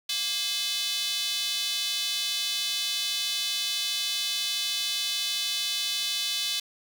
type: tone with high-pass filter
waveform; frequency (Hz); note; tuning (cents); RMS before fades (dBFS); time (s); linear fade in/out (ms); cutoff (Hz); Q
square; 233.1; A#3; 0; -29; 0.09-6.6; 5; 3600; 3.2
effects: 9-bit